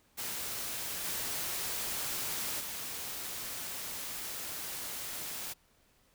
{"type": "noise with level steps", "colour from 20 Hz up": "white", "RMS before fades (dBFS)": [-38, -36, -40], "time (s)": [0.17, 5.54], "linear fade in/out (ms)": 20, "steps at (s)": [1.04, 2.6], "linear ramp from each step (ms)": 5, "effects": ["pink hiss -68 dBFS RMS until 6.14 s"]}